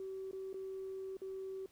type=tone with dropouts; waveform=sine; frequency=382.5 Hz; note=G4; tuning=42 cents flat; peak=-40 dBFS; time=0-1.66 s; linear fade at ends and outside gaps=2 ms; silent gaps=0.312-0.33 / 0.53-0.542 / 1.169-1.217 s; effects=tanh soft clip ceiling -36 dBFS + pink hiss -69 dBFS RMS until 1.71 s